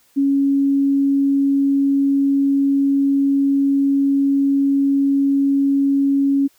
sine tone, 277.2 Hz, C#4, in tune, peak -13 dBFS, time 0.16-6.48 s, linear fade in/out 20 ms, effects white hiss -57 dBFS RMS until 6.58 s

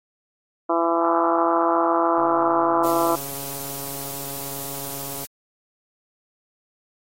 harmonic tone, 167.8 Hz, E3, 31 cents sharp, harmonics 2 / 3 / 4 / 5 / 6 / 7 / 8, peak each -23 / -28 / -23 / -28 / -25 / -27 / -31 dBFS, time 0.69-3.16 s, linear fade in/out 10 ms
click train, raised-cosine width 1 ms, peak -26 dBFS, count 426, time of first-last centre 2.18-5.238 s, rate 139 Hz
blue noise, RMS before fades -32 dBFS, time 2.83-5.27 s, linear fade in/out 20 ms
effects AAC 48 kbps

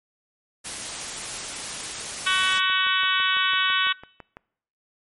white noise, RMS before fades -32 dBFS, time 0.64-2.6 s, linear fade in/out 20 ms
harmonic tone, 375.3 Hz, F#4, 25 cents sharp, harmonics 3 / 4 / 5 / 6 / 7 / 8 / 9 / 10, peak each -26 / -24 / -31 / -31 / -29 / -26 / -28 / -31 dBFS, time 2.26-3.93 s, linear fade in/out 10 ms
click train, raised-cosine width 0.5 ms, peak -24 dBFS, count 11, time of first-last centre 2.7-4.369 s, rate 5.99 Hz
effects noise-tail reverb RT60 0.7 s tail -24 dB re dry + MP3 48 kbps

